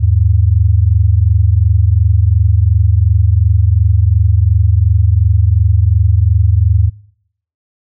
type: tone pair together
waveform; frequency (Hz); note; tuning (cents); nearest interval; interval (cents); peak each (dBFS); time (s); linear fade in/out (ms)
sine; 80.11 / 102.9; E2 / G#2; -49 / -16; major third; 433; -10; 0-6.9; 20
effects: noise-tail reverb RT60 0.7 s tail -25 dB re dry